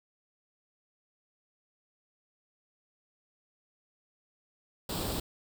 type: noise with comb filter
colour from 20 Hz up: pink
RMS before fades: -34 dBFS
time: 4.89-5.2 s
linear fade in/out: 5 ms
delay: 0.24 ms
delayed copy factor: +0.6
effects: none

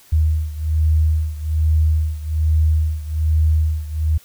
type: beating tone pair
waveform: sine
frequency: 77.78 / 78.98 Hz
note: D#2 / D#2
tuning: 0 / +26 cents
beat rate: 1.2 Hz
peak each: -16 / -19 dBFS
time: 0.12-4.18 s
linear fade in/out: 10 ms
effects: white hiss -49 dBFS RMS until 4.24 s

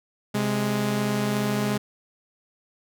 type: tone pair together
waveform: sawtooth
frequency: 130.91 / 207.8 Hz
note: C3 / G#3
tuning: +1 / +1 cents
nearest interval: minor sixth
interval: 800 cents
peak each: -24 / -20 dBFS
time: 0.34-1.78 s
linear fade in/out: 10 ms
effects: none

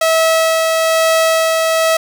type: tone with tremolo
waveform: sawtooth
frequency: 648 Hz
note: E5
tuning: 30 cents flat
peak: -6 dBFS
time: 0.01-1.97 s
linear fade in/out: 5 ms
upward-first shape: sine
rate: 1.1 Hz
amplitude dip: 25%
effects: none

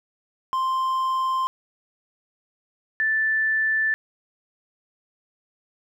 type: tone pair in turn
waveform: triangle / sine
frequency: 1046.5 / 1760 Hz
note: C6 / A6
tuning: 0 / 0 cents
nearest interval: major sixth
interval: 900 cents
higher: second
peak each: -19 dBFS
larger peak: neither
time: 0.53-1.47 / 3-3.94 s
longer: neither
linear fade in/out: 0 ms
effects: none

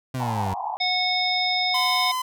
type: exponential sweep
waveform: 30% pulse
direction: down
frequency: 132.3 to 91.7 Hz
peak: -23 dBFS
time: 0.14-0.54 s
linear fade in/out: 5 ms
type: band-pass noise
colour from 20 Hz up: white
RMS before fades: -29 dBFS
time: 0.2-0.77 s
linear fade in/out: 0 ms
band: 720 to 990 Hz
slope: 96 dB/octave
type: harmonic tone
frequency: 732 Hz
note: F#5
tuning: 19 cents flat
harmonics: 1 / 3 / 5 / 7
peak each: -26 / -26 / -26 / -26 dBFS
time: 0.8-2.12 s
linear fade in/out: 10 ms
type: tone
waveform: 45% pulse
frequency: 1019 Hz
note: C6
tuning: 46 cents flat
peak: -24 dBFS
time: 1.74-2.22 s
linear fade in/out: 5 ms
effects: none

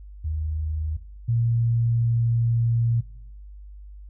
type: tone pair in turn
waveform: sine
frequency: 77.78 / 116.54 Hz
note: D#2 / A#2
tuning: 0 / 0 cents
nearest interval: perfect fifth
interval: 700 cents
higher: second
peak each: -24 / -19 dBFS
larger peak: second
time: 0.24-0.97 / 1.28-3.01 s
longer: second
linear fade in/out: 10 ms
effects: noise-tail reverb RT60 0.7 s tail -18 dB re dry + added 50 Hz sine -39 dBFS peak until 4.09 s

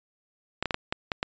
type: clicks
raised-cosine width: 0.3 ms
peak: -11 dBFS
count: 7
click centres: 0.626 / 0.657 / 0.708 / 0.744 / 0.925 / 1.118 / 1.229 s
effects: resampled to 16000 Hz

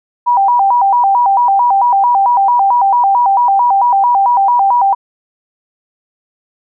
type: tone with vibrato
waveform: sine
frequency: 873 Hz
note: A5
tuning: 14 cents flat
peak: -7 dBFS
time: 0.26-4.95 s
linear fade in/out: 20 ms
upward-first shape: square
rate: 4.5 Hz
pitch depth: 180 cents each way
effects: none

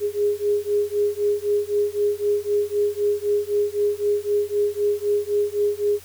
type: beating tone pair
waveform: sine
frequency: 410.5 / 414.4 Hz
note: G#4 / G#4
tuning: -20 / -4 cents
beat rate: 3.9 Hz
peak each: -22 dBFS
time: 0-6 s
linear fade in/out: 50 ms
effects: added 89 Hz sine -49 dBFS peak until 6.04 s + white hiss -46 dBFS RMS until 6.04 s

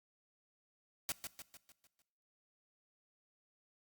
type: noise with echo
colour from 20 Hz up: white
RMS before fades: -37 dBFS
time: 1.09-1.12 s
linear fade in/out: 0 ms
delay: 150 ms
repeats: 6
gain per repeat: -6 dB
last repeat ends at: 2.02 s
effects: noise-tail reverb RT60 1.0 s tail -20 dB re dry + Opus 48 kbps

